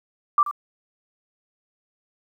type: tone with echo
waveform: sine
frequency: 1174.7 Hz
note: D6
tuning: in tune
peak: -13 dBFS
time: 0.38-0.43 s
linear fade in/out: 2 ms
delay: 82 ms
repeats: 1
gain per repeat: -12 dB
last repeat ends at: 0.512 s
effects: 9-bit